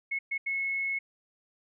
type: tone bursts at uneven times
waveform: sine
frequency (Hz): 2186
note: C#7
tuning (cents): -25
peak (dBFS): -28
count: 3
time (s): 0.11-0.19 / 0.31-0.38 / 0.46-0.99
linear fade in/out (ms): 10
effects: none